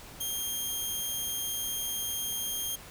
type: tone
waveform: 10% pulse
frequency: 3208 Hz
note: G7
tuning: 39 cents sharp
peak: -23 dBFS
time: 0.2-2.76 s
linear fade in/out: 10 ms
effects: pink hiss -48 dBFS RMS until 2.9 s